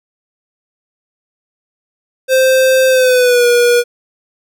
square tone with pitch glide, 522 to 481.4 Hz, C5 to B4, -4 to -44 cents, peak -8 dBFS, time 2.28-3.84 s, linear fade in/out 50 ms, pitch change -140 cents, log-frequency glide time 2.88-3.46 s, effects none

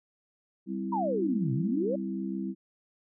sine chord, C major, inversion second, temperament equal, 196 / 261.6 / 329.6 Hz, G3 / C4 / E4, 0 / 0 / 0 cents, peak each -33 / -37 / -36 dBFS, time 0.66-2.55 s, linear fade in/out 50 ms
sine exponential two-way sweep, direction down then up, 1000 to 123.47 to 595 Hz, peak -27 dBFS, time 0.92-1.96 s, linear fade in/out 10 ms, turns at 1.53 s
effects none

